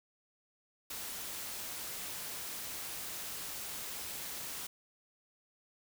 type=noise; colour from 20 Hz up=white; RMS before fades=-42 dBFS; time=0.9-4.67 s; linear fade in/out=5 ms; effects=none